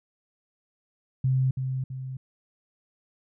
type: tone with echo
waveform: sine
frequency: 130.81 Hz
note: C3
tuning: in tune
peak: -20 dBFS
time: 1.24-1.51 s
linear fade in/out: 5 ms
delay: 330 ms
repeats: 2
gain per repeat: -6 dB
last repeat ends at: 2.17 s
effects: none